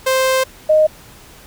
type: tone pair in turn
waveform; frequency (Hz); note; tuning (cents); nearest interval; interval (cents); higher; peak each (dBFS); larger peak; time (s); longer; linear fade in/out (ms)
sawtooth / sine; 523.3 / 619.6; C5 / D#5; 0 / -7; minor third; 293; second; -9 / -8; second; 0.06-0.44 / 0.69-0.87; first; 10
effects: pink hiss -42 dBFS RMS until 1.46 s